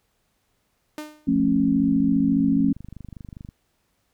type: tone with exponential decay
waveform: sawtooth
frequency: 303.3 Hz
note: D#4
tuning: 44 cents flat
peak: -25 dBFS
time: 0.98-1.33 s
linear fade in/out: 1 ms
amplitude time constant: 74 ms
type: chord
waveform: sine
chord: F augmented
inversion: none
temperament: just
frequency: 174.61 / 218.3 / 272.8 Hz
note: F3 / A3 / C#4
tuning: 0 / -13 / -28 cents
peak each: -25 / -22 / -19 dBFS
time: 1.27-2.73 s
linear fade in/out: 10 ms
type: click train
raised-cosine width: 5 ms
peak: -26 dBFS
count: 56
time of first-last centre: 1.28-3.489 s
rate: 24.9 Hz
effects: pink hiss -70 dBFS RMS until 4.13 s